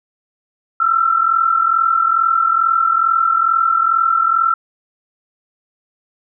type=tone pair together; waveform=sine; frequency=1311.7 / 1354 Hz; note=E6 / E6; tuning=-9 / +46 cents; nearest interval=minor second; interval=55 cents; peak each=-17 / -13 dBFS; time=0.8-4.54 s; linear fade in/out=5 ms; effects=none